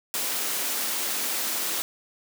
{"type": "high-pass noise", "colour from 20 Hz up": "white", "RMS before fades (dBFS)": -28, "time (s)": [0.14, 1.82], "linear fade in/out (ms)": 0, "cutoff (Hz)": 200, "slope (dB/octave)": 24, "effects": []}